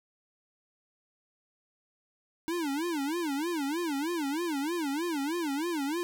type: tone with vibrato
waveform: square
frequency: 310 Hz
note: D#4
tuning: 6 cents flat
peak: -30 dBFS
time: 2.48-6.03 s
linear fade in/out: 0 ms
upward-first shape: sine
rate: 3.2 Hz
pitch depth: 220 cents each way
effects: none